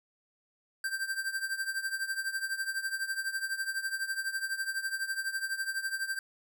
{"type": "tone with tremolo", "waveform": "square", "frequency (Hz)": 1570, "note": "G6", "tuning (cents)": 2, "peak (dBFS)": -29, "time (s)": [0.84, 6.19], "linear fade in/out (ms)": 2, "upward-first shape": "triangle", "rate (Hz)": 12, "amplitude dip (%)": 85, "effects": []}